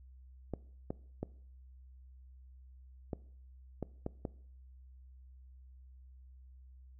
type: clicks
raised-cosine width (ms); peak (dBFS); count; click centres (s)
2; -23; 7; 0.537 / 0.905 / 1.23 / 3.132 / 3.827 / 4.064 / 4.252
effects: noise-tail reverb RT60 0.6 s tail -21 dB re dry + added 64 Hz sine -53 dBFS peak until 6.99 s